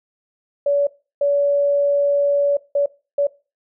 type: tone bursts at uneven times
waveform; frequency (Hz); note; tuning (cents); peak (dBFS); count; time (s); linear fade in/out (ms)
sine; 570; C#5; +48; -14; 4; 0.66-0.87 / 1.21-2.57 / 2.75-2.86 / 3.18-3.27; 5
effects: noise-tail reverb RT60 0.3 s tail -20 dB re dry